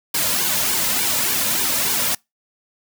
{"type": "noise with flanger", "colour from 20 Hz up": "white", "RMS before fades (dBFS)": -20, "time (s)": [0.14, 2.15], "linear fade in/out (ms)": 5, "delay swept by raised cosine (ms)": [1.5, 2.7], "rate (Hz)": 3.4, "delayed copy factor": -0.7, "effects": ["noise-tail reverb RT60 0.2 s tail -26 dB re dry"]}